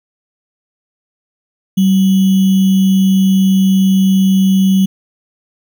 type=tone with sample-and-hold; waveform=sine; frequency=191.2 Hz; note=G3; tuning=43 cents flat; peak=-7 dBFS; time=1.77-4.86 s; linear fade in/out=10 ms; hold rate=3150 Hz; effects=none